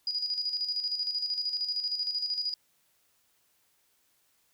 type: tone with tremolo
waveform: sine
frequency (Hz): 4903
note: D#8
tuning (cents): -26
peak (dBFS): -27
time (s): 0.07-2.54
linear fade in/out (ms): 2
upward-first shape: square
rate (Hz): 13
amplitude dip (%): 55
effects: white hiss -70 dBFS RMS until 4.53 s